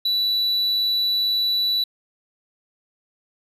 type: tone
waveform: triangle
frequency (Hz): 3951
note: B7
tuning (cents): 0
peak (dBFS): -17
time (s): 0.05-1.84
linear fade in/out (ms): 5
effects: resampled to 32000 Hz